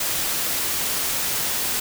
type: noise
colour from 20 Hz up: white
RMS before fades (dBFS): -24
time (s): 0-1.8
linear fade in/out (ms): 5
effects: none